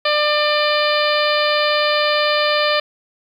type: harmonic tone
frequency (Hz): 597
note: D5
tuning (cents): +28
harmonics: 1 / 2 / 3 / 4 / 5 / 6 / 7 / 8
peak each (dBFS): -18 / -21 / -23 / -24 / -25 / -26 / -26 / -27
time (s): 0.05-2.8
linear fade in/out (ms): 5
effects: 8-bit